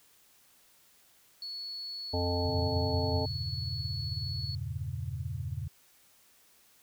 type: tone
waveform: sine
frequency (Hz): 4397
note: C#8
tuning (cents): -15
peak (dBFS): -37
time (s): 1.42-4.55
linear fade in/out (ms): 2
type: harmonic tone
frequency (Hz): 87.9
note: F2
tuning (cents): +12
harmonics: 1 / 3 / 5 / 7 / 9 / 10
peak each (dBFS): -31 / -36 / -35 / -36 / -41 / -40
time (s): 2.13-3.26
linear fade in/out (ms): 10
type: chord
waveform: sine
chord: E diminished seventh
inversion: none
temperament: equal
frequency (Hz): 82.41 / 98 / 116.54 / 138.59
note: E2 / G2 / Bb2 / Db3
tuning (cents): 0 / 0 / 0 / 0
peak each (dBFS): -39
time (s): 2.45-5.68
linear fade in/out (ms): 10
effects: white hiss -63 dBFS RMS until 6.82 s